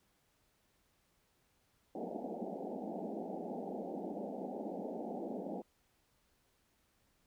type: band-pass noise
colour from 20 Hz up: pink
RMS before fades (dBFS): -42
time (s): 1.95-5.62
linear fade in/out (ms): 2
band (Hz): 180 to 830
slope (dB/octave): 96
effects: pink hiss -75 dBFS RMS until 7.26 s